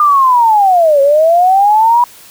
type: linear two-way sweep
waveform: sine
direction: down then up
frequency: 1215 to 545 to 978 Hz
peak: -5 dBFS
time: 0-2.04 s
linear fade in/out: 2 ms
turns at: 1.01 s
effects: white hiss -38 dBFS RMS until 2.3 s